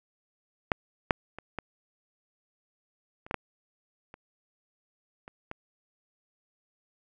clicks, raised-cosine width 0.5 ms, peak -8 / -6 / -25 / -18 / -30 / -16 / -13 / -30 / -29 / -22 dBFS, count 10, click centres 0.718 / 1.108 / 1.386 / 1.587 / 3.265 / 3.311 / 3.343 / 4.141 / 5.279 / 5.514 s, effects none

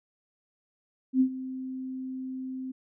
sine tone with ADSR envelope, 260 Hz, C4, 11 cents flat, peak -17 dBFS, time 1.13-2.72 s, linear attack 75 ms, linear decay 82 ms, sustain -16 dB, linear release 11 ms, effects none

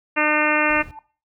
harmonic tone, 302.4 Hz, D#4, 49 cents flat, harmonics 1 / 2 / 3 / 4 / 5 / 6 / 7 / 8 / 9, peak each -25 / -25 / -25 / -25 / -25 / -25 / -25 / -25 / -25 dBFS, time 0.16-0.83 s, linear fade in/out 20 ms
brown noise, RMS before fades -40 dBFS, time 0.69-0.91 s, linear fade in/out 0 ms
sine tone with exponential growth, 880 Hz, A5, in tune, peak -32 dBFS, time 0.81-0.99 s, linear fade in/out 2 ms, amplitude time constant 39 ms
effects noise-tail reverb RT60 0.4 s tail -19 dB re dry

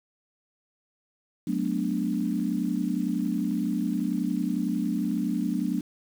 sine chord, B minor seventh, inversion second, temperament equal with one note detuned, 185 / 215.6 / 246.9 / 293.7 Hz, F#3 / A3 / B3 / D4, 0 / -35 / 0 / 0 cents, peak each -30 dBFS, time 1.47-5.81 s, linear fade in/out 5 ms, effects 8-bit

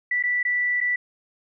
sine tone with dropouts, 1967 Hz, B6, 7 cents flat, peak -20 dBFS, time 0.11-0.96 s, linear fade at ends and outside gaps 5 ms, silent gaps 0.227-0.236 / 0.43-0.45 / 0.805-0.811 s, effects none

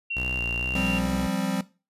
sine tone with pitch glide, 2744 to 2769 Hz, F7 to F7, -31 to -15 cents, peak -26 dBFS, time 0.1-0.99 s, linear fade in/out 10 ms, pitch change +16 cents, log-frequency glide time 0.2-0.26 s
sawtooth tone with vibrato, 60.9 Hz, B1, 24 cents flat, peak -27 dBFS, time 0.16-1.28 s, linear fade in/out 10 ms, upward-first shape square, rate 2.2 Hz, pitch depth 57 cents each way
square chord, F suspended second, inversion none, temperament equal with one note detuned, 175.83 / 196 / 261.6 Hz, F3 / G3 / C4, +12 / 0 / 0 cents, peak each -30 / -29 / -31 dBFS, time 0.75-1.61 s, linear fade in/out 2 ms
effects noise-tail reverb RT60 0.3 s tail -18 dB re dry + resampled to 32000 Hz

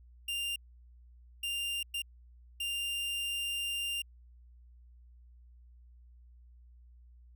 45% pulse tone bursts at uneven times, 2794 Hz, F7, in tune, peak -33 dBFS, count 4, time 0.28-0.56 / 1.43-1.83 / 1.94-2.02 / 2.6-4.02 s, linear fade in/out 5 ms, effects added 60 Hz sine -54 dBFS peak until 7.35 s

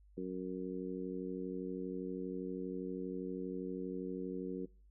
harmonic tone, 92.5 Hz, F#2, in tune, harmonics 2 / 3 / 4 / 5, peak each -43 / -43 / -43 / -45 dBFS, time 0.17-4.66 s, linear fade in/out 10 ms, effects noise-tail reverb RT60 0.4 s tail -23 dB re dry + added 50 Hz sine -60 dBFS peak until 4.9 s

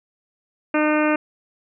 harmonic tone, 303.8 Hz, D#4, 41 cents flat, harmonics 1 / 2 / 3 / 4 / 5 / 6 / 7 / 8 / 9, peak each -19 / -22 / -28 / -27 / -27 / -32 / -32 / -30 / -33 dBFS, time 0.74-1.16 s, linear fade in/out 5 ms, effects none

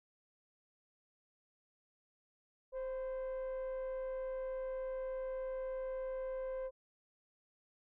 sine tone with frequency modulation, 523.3 Hz, C5, in tune, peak -35 dBFS, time 2.72-6.71 s, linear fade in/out 50 ms, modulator 495 Hz, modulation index 0.3, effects tanh soft clip ceiling -37 dBFS

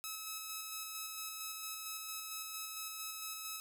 5% pulse tone with tremolo, 1291 Hz, E6, 37 cents flat, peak -29 dBFS, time 0.04-3.6 s, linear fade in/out 0 ms, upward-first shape square, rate 4.4 Hz, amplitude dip 25%, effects none

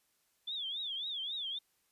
sine tone with vibrato, 3452 Hz, A7, 34 cents flat, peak -36 dBFS, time 0.47-1.59 s, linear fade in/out 10 ms, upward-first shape triangle, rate 3.7 Hz, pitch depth 200 cents each way, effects white hiss -75 dBFS RMS until 1.91 s + resampled to 32000 Hz

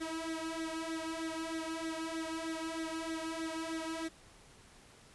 sawtooth tone with flanger, 323.9 Hz, E4, 30 cents flat, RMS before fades -39 dBFS, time 0-4.09 s, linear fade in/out 20 ms, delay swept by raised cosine 0.5 to 2.4 ms, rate 3.2 Hz, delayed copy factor +0.75, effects pink hiss -59 dBFS RMS until 5.14 s + resampled to 24000 Hz

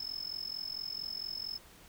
triangle tone with amplitude modulation, 5220 Hz, E8, 18 cents flat, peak -32 dBFS, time 0-1.58 s, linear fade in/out 5 ms, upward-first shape sine, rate 44.4 Hz, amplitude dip 95%, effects pink hiss -57 dBFS RMS until 1.88 s

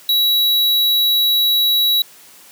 square tone, 3900 Hz, B7, 23 cents flat, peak -13 dBFS, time 0.09-2.02 s, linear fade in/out 2 ms, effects white hiss -44 dBFS RMS until 2.51 s + high-pass 150 Hz 12 dB/octave

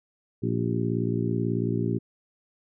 harmonic tone with a mistuned harmonic, 58.27 Hz, A#1, in tune, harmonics 2 / 3 / 4 / 5 / 6 / 7, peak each -28 / -30 / -31 / -32 / -33 / -33 dBFS, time 0.42-1.99 s, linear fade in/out 20 ms, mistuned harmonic 7, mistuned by -54 cents, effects none

